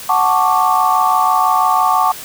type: chord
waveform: sine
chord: D major seventh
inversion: first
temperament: equal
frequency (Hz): 740 / 880 / 1108.7 / 1174.7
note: F#5 / A5 / C#6 / D6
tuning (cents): 0 / 0 / 0 / 0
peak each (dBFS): -16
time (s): 0.09-2.12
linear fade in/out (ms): 5
effects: white hiss -31 dBFS RMS until 2.24 s